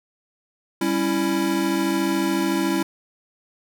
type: chord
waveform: square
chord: C# diminished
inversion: second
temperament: equal with one note detuned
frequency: 196 / 277.2 / 331 Hz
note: G3 / C#4 / E4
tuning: 0 / 0 / +7 cents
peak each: -27 / -26 / -23 dBFS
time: 0.81-2.83 s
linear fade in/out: 5 ms
effects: none